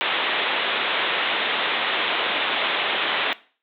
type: low-pass noise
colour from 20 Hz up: white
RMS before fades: -23 dBFS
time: 0.01-3.33 s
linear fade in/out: 0 ms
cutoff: 3700 Hz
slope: 96 dB/octave
effects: noise-tail reverb RT60 0.4 s tail -19 dB re dry + high-pass 400 Hz 12 dB/octave